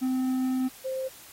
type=tone pair in turn; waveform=triangle / sine; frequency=258.2 / 524.4 Hz; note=C4 / C5; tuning=-23 / +4 cents; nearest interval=octave; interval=1227 cents; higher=second; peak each=-22 / -28 dBFS; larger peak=first; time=0.01-0.69 / 0.84-1.09 s; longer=first; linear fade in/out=20 ms; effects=white hiss -49 dBFS RMS until 1.32 s + AAC 48 kbps